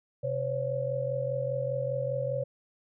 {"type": "tone cluster", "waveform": "sine", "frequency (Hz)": [130, 515, 560], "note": ["C3", "C5", "C#5"], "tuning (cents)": [-11, -28, 18], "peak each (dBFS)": [-34, -33, -31], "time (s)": [0.23, 2.44], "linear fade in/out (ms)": 10, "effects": []}